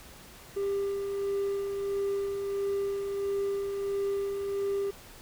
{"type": "tone with tremolo", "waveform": "triangle", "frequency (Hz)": 397.3, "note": "G4", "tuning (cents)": 23, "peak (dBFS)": -24, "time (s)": [0.56, 4.91], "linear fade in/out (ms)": 10, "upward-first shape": "sine", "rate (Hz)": 1.5, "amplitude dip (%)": 40, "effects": ["tanh soft clip ceiling -21 dBFS", "pink hiss -50 dBFS RMS until 5.21 s"]}